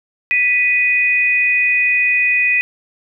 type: tone pair together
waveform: sine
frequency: 1975.5 / 2489 Hz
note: B6 / D#7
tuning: 0 / 0 cents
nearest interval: major third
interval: 400 cents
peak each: -17 / -13 dBFS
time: 0.31-2.61 s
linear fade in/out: 0 ms
effects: none